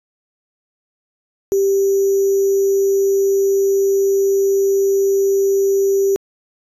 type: tone with sample-and-hold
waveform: sine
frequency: 392 Hz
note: G4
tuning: in tune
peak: -12 dBFS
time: 1.52-6.16 s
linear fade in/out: 0 ms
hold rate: 6300 Hz
effects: resampled to 32000 Hz